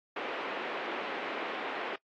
pink band-pass noise, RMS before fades -37 dBFS, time 0.16-1.96 s, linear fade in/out 5 ms, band 330 to 2800 Hz, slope 24 dB/octave, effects noise-tail reverb RT60 0.1 s tail -23 dB re dry + AAC 48 kbps

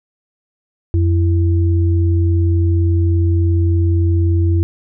sine tone pair together, 88.28 / 333.3 Hz, F2 / E4, +19 / +19 cents, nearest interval octave + major seventh, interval 2300 cents, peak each -11 / -21 dBFS, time 0.94-4.63 s, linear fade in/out 0 ms, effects none

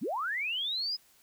sine linear sweep, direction up, 147.8 to 5100 Hz, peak -30 dBFS, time 0.01-0.97 s, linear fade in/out 20 ms, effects white hiss -63 dBFS RMS until 1.22 s

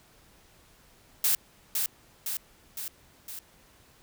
blue noise with echo, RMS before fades -24 dBFS, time 1.24-1.35 s, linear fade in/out 2 ms, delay 510 ms, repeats 4, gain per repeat -4 dB, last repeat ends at 3.39 s, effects pink hiss -59 dBFS RMS until 4.02 s

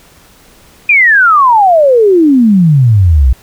sine exponential sweep, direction down, 2476 to 59.2 Hz, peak -3 dBFS, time 0.89-3.33 s, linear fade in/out 5 ms, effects pink hiss -42 dBFS RMS until 3.42 s

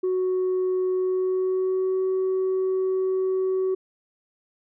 sine tone with pitch glide, 370 to 376.5 Hz, F#4 to F#4, 0 to +30 cents, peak -19 dBFS, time 0.03-3.75 s, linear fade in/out 10 ms, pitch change +30 cents, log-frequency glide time 0.92-2.03 s, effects tanh soft clip ceiling -19 dBFS

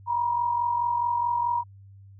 sine tone pair together, 951.3 / 996 Hz, A#5 / B5, +35 / +14 cents, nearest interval minor second, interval 79 cents, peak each -23 / -31 dBFS, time 0.06-1.64 s, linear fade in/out 50 ms, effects added 98 Hz sine -46 dBFS peak until 2.19 s

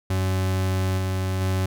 40% pulse tone with level steps, 94.1 Hz, F#2, 30 cents sharp, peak -20 / -22 / -20 dBFS, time 0.1-1.66 s, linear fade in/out 5 ms, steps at 0.97 / 1.4 s, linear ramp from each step 20 ms, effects none

